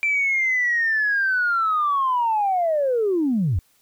sine linear sweep, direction down, 2349 to 74.6 Hz, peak -17 dBFS, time 0.03-3.59 s, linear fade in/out 0 ms, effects tanh soft clip ceiling -13 dBFS + white hiss -61 dBFS RMS until 3.81 s

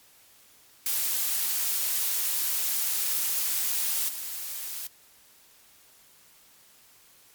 blue noise with level steps, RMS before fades -27 / -35 dBFS, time 0.86-4.87 s, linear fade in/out 2 ms, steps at 4.08 s, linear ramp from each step 10 ms, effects white hiss -57 dBFS RMS until 7.34 s + MP3 96 kbps

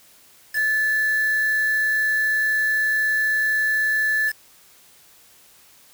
sine tone with quantisation, 1738 Hz, A6, 22 cents flat, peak -18 dBFS, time 0.53-4.33 s, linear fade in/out 50 ms, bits 5, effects white hiss -52 dBFS RMS until 5.93 s

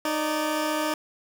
15% pulse tone pair together, 307.8 / 581 Hz, D#4 / D5, -19 / -19 cents, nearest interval major seventh, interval 1100 cents, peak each -19 / -25 dBFS, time 0.05-0.94 s, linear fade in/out 2 ms, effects none

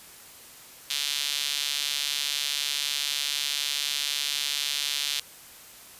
sawtooth tone with high-pass filter, 144 Hz, D3, 34 cents flat, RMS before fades -29 dBFS, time 0.9-5.2 s, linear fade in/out 5 ms, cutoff 3500 Hz, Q 2.1, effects white hiss -48 dBFS RMS until 5.99 s + resampled to 32000 Hz

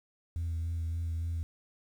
sine tone with vibrato, 83.1 Hz, E2, 15 cents sharp, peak -29 dBFS, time 0.36-1.43 s, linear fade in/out 0 ms, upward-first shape sine, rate 3.5 Hz, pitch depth 22 cents each way, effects tanh soft clip ceiling -29 dBFS + 10-bit

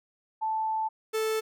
sine / 45% pulse tone pair in turn, 878 / 439 Hz, A5 / A4, -4 / -4 cents, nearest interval octave, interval 1200 cents, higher first, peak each -26 / -26 dBFS, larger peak neither, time 0.41-0.89 / 1.13-1.41 s, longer first, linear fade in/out 20 ms, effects none

